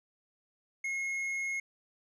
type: tone with tanh clipping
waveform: triangle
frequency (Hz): 2162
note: C#7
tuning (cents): -44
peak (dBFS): -33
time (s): 0.84-1.6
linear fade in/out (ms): 5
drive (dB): 10
effects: none